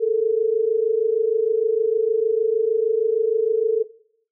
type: tone pair together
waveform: sine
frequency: 428 / 454.5 Hz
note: A4 / A#4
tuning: -48 / -44 cents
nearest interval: minor second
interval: 104 cents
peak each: -21 / -18 dBFS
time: 0-3.84 s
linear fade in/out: 20 ms
effects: noise-tail reverb RT60 0.6 s tail -17 dB re dry